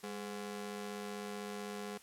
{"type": "ring-modulated tone", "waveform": "sawtooth", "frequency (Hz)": 309.8, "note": "D#4", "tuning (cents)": -7, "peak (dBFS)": -34, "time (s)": [0.03, 1.98], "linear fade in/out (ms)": 10, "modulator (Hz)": 107, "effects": ["white hiss -60 dBFS RMS until 2.02 s", "low-pass 12000 Hz 12 dB/octave"]}